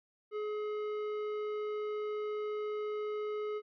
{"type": "tone with tanh clipping", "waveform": "sine", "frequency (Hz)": 422.8, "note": "G#4", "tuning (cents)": 31, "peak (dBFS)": -36, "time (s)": [0.31, 3.62], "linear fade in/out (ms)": 50, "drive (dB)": 12, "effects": []}